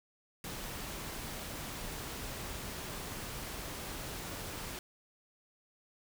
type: noise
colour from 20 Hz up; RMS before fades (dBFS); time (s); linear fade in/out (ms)
pink; -42; 0.44-4.79; 2
effects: none